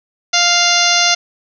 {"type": "harmonic tone", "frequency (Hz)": 698.5, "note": "F5", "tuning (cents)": 0, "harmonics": [1, 2, 3, 4, 5, 6, 7, 8, 9], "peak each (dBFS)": [-19, -19, -19, -19, -19, -19, -19, -19, -19], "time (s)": [0.33, 1.15], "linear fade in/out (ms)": 10, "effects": []}